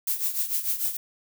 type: noise with tremolo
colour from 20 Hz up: violet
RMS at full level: -24 dBFS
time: 0.07-0.97 s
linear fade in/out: 5 ms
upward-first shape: triangle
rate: 6.7 Hz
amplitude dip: 80%
effects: none